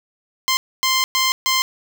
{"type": "tone bursts at uneven times", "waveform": "10% pulse", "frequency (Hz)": 1046.5, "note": "C6", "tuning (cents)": 0, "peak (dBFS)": -7, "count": 4, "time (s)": [[0.48, 0.57], [0.83, 1.04], [1.15, 1.32], [1.46, 1.62]], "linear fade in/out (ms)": 0, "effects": []}